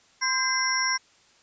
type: tone cluster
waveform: sine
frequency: 1029 / 1589 / 2059 / 5400 / 5620 Hz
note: C6 / G6 / C7 / E8 / F8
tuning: -29 / +23 / -28 / +41 / +10 cents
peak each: -29 dBFS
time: 0.21-0.98 s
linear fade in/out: 20 ms
effects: white hiss -59 dBFS RMS until 1.42 s + resampled to 16000 Hz